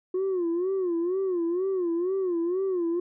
sine tone with vibrato, 359.9 Hz, F#4, 48 cents flat, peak -22 dBFS, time 0.14-3 s, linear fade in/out 5 ms, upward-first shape sine, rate 2.1 Hz, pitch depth 130 cents each way, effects tanh soft clip ceiling -22 dBFS

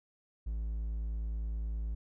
triangle tone, 54.8 Hz, A1, 6 cents flat, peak -31 dBFS, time 0.46-1.95 s, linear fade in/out 10 ms, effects none

